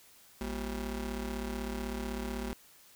25% pulse ring-modulated tone, 146.83 Hz, D3, in tune, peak -28 dBFS, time 0.41-2.53 s, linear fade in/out 0 ms, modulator 91.4 Hz, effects white hiss -59 dBFS RMS until 2.95 s

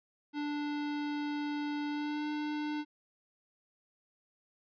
square tone with pitch glide, 293.7 to 299.2 Hz, D4 to D4, 0 to +32 cents, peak -34 dBFS, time 0.33-2.85 s, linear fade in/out 50 ms, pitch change +32 cents, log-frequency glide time 1.89-2.25 s, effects resampled to 11025 Hz

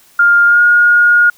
sine tone with pitch glide, 1405 to 1432 Hz, F6 to F6, +10 to +43 cents, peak -5 dBFS, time 0.19-1.3 s, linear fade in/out 5 ms, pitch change +33 cents, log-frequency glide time 0.46-0.61 s, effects white hiss -47 dBFS RMS until 1.37 s

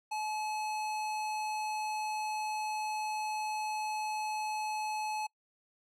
square tone, 857 Hz, A5, 46 cents flat, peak -34 dBFS, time 0.11-5.27 s, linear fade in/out 10 ms, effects noise-tail reverb RT60 0.1 s tail -26 dB re dry + low-pass 10000 Hz 12 dB/octave

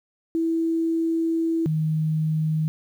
sine tone pair in turn, 328.3 / 156.56 Hz, E4 / D#3, -7 / +11 cents, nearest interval octave + minor second, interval 1282 cents, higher first, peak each -20 dBFS, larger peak neither, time 0.35-1.66 / 1.66-2.68 s, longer first, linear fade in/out 0 ms, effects 9-bit

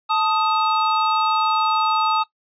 square tone pair together, 880 / 1253.5 Hz, A5 / D#6, 0 / +12 cents, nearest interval tritone, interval 612 cents, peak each -21 / -20 dBFS, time 0.09-2.24 s, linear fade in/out 20 ms, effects noise-tail reverb RT60 0.1 s tail -18 dB re dry + resampled to 11025 Hz

